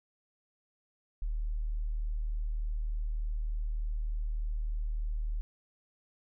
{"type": "tone", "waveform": "sine", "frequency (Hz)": 38.32, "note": "D#1", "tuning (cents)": -26, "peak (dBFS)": -30, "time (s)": [1.22, 5.41], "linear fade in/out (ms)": 0, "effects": []}